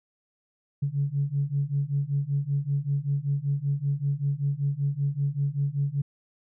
sine beating tone pair, 138.59 / 143.79 Hz, C#3 / D3, 0 / -36 cents, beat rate 5.2 Hz, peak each -27 / -26 dBFS, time 0.82-6.02 s, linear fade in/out 10 ms, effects tanh soft clip ceiling -16 dBFS

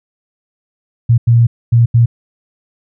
sine tone bursts at uneven times, 117.5 Hz, A#2, 14 cents sharp, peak -5 dBFS, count 4, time 1.09-1.18 / 1.27-1.47 / 1.72-1.86 / 1.94-2.06 s, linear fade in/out 10 ms, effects none

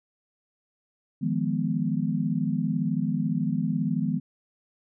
sine chord, F half-diminished seventh, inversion third, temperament equal with one note detuned, 155.56 / 173.61 / 207.7 / 246.9 Hz, Eb3 / F3 / Ab3 / Cb4, 0 / -10 / 0 / 0 cents, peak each -29 dBFS, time 1.21-4.2 s, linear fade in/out 20 ms, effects none

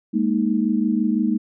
sine chord, Ab suspended second, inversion none, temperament just, 207.7 / 233.6 / 311.5 Hz, Ab3 / Bb3 / Eb4, 0 / +4 / +2 cents, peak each -21 / -21 / -23 dBFS, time 0.13-1.38 s, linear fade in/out 20 ms, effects none

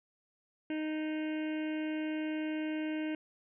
harmonic tone, 309.8 Hz, D#4, 7 cents flat, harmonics 1 / 2 / 3 / 5 / 6 / 7 / 8 / 9 / 10, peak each -33 / -44 / -53 / -48 / -54 / -50 / -53 / -51 / -59 dBFS, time 0.7-3.15 s, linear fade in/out 2 ms, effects none

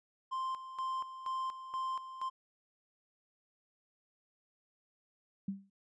triangle tone with tremolo, 1046.5 Hz, C6, in tune, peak -32 dBFS, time 0.31-2.3 s, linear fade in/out 20 ms, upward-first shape square, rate 2.1 Hz, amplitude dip 70%
sine tone with exponential decay, 196 Hz, G3, in tune, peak -31 dBFS, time 5.48-5.7 s, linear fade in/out 5 ms, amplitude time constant 46 ms
effects resampled to 22050 Hz

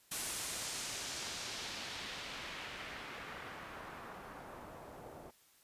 white noise with low-pass filter sweep, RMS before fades -45 dBFS, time 0.11-5.31 s, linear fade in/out 10 ms, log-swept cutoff 11000 to 630 Hz, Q 1.1, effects white hiss -67 dBFS RMS until 5.63 s + resampled to 32000 Hz

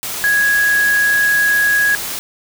sine tone in noise, 1661.2 Hz, G#6, in tune, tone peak -11 dBFS, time 0.24-1.95 s, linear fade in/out 0 ms, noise white, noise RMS -24 dBFS, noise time 0.03-2.19 s, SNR +10 dB, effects none

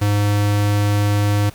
square tone, 102.9 Hz, G#2, 16 cents flat, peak -15 dBFS, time 0.01-1.5 s, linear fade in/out 10 ms, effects pink hiss -44 dBFS RMS until 1.54 s

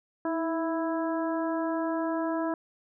harmonic tone with a mistuned harmonic, 329.6 Hz, E4, in tune, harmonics 1 / 2 / 3 / 4 / 5, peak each -29 / -32 / -35 / -40 / -42 dBFS, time 0.25-2.54 s, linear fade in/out 2 ms, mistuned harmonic 1, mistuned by -39 cents, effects none

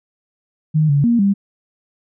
sine tone with pitch steps, 154.8 / 142.5 / 235.6 / 198.7 Hz, D#3 / C#3 / A#3 / G3, -9 / +48 / +19 / +24 cents, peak -11 dBFS, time 0.74-1.34 s, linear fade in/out 20 ms, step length 150 ms, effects none

